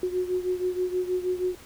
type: beating tone pair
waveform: sine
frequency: 363 / 369.3 Hz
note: F#4 / F#4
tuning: -33 / -3 cents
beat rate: 6.3 Hz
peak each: -26 / -30 dBFS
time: 0.03-1.55 s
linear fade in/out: 2 ms
effects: added 64 Hz sine -57 dBFS peak until 1.65 s + pink hiss -49 dBFS RMS until 1.65 s